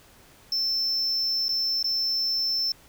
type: tone with dropouts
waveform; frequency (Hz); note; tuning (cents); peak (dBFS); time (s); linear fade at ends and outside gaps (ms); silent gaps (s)
triangle; 5330; E8; +18; -22; 0.52-2.72; 2; 1.483-1.491 / 1.828-1.843
effects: pink hiss -54 dBFS RMS until 2.88 s